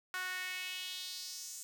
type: tone with high-pass filter sweep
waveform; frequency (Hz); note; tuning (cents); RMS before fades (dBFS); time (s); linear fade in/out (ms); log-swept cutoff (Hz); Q
sawtooth; 368; F#4; -9; -42; 0.14-1.63; 0; 1400 to 7400; 2.8
effects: none